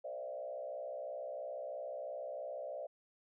sine tone with frequency modulation, 595 Hz, D5, 22 cents sharp, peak -40 dBFS, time 0.04-2.87 s, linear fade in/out 10 ms, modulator 63 Hz, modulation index 1.3, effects none

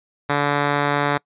5% pulse tone, 144.4 Hz, D3, 29 cents flat, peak -6 dBFS, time 0.29-1.18 s, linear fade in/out 10 ms, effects noise-tail reverb RT60 0.1 s tail -25 dB re dry + resampled to 8000 Hz

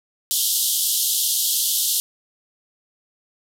white band-pass noise, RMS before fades -21 dBFS, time 0.31-2 s, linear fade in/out 0 ms, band 3000 to 15000 Hz, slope 96 dB/octave, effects none

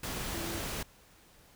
sine tone in noise, 335.1 Hz, E4, 29 cents sharp, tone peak -40 dBFS, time 0.34-0.6 s, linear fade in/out 5 ms, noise pink, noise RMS -37 dBFS, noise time 0.03-0.83 s, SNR -6 dB, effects pink hiss -60 dBFS RMS until 1.55 s

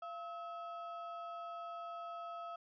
triangle ring-modulated tone, 987.8 Hz, B5, in tune, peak -38 dBFS, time 0.02-2.56 s, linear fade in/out 5 ms, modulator 303 Hz, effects resampled to 11025 Hz

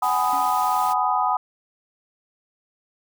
sine chord, G# minor seventh, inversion third, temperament just, 747.5 / 830.6 / 996.7 / 1245.9 Hz, F#5 / G#5 / B5 / D#6, +17 / 0 / +16 / +2 cents, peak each -24 dBFS, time 0.02-1.37 s, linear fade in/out 5 ms
white noise, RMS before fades -37 dBFS, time 0.02-0.94 s, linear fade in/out 20 ms
square tone with exponential decay, 277.2 Hz, C#4, in tune, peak -34 dBFS, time 0.33-0.71 s, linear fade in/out 0 ms, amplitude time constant 81 ms
effects none

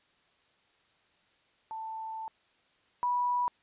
sine tone pair in turn, 886 / 978.9 Hz, A5 / B5, +12 / -16 cents, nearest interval major second, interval 172 cents, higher second, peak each -36 / -26 dBFS, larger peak second, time 1.71-2.28 / 3.03-3.48 s, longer first, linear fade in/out 0 ms, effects white hiss -68 dBFS RMS until 3.62 s + resampled to 8000 Hz

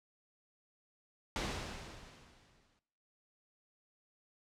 pink noise with exponential decay, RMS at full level -35 dBFS, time 1.36-2.79 s, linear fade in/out 0 ms, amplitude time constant 310 ms, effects noise-tail reverb RT60 0.8 s tail -18 dB re dry + low-pass 6000 Hz 12 dB/octave

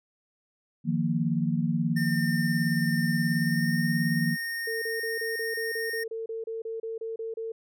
sine chord, Eb suspended second, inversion none, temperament equal with one note detuned, 156.01 / 174.61 / 233.1 Hz, Eb3 / F3 / Bb3, +5 / 0 / 0 cents, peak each -28 dBFS, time 0.84-4.37 s, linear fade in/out 50 ms
square tone with pitch glide, 1810 to 1842.7 Hz, A6 to A#6, +48 to -21 cents, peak -31 dBFS, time 1.96-6.04 s, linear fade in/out 10 ms, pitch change +31 cents, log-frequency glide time 3.25-4.03 s
sine tone bursts, 449.6 Hz, A4, 37 cents sharp, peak -31 dBFS, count 16, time 4.67-7.52 s, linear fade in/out 5 ms, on 150 ms, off 30 ms
effects none

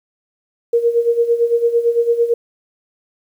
sine tone with tremolo, 469.2 Hz, A#4, 11 cents sharp, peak -9 dBFS, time 0.73-2.34 s, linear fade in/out 5 ms, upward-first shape sine, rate 8.9 Hz, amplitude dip 75%, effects 8-bit

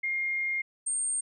sine tone pair in turn, 2126 / 8618 Hz, C7 / C#9, +27 / -50 cents, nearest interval 2 octaves, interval 2423 cents, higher second, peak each -27 dBFS, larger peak neither, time 0.03-0.62 / 0.86-1.21 s, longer first, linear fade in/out 10 ms, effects none

